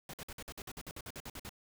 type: noise bursts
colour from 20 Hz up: pink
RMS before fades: -45 dBFS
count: 15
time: 0.09-1.493 s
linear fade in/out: 2 ms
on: 45 ms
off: 52 ms
effects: none